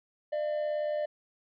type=tone pair together; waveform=triangle; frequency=599 / 677.1 Hz; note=D5 / E5; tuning=+34 / +46 cents; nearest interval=major second; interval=212 cents; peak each=-27 / -37 dBFS; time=0.32-1.06 s; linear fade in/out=10 ms; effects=resampled to 11025 Hz